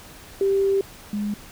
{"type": "tone pair in turn", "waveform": "sine", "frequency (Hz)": [392, 206.9], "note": ["G4", "G#3"], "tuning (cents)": [0, -6], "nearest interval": "major seventh", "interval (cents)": 1106, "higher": "first", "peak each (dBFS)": [-17, -23], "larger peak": "first", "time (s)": [[0.41, 0.81], [1.13, 1.34]], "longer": "first", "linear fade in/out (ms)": 2, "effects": ["pink hiss -44 dBFS RMS until 1.51 s"]}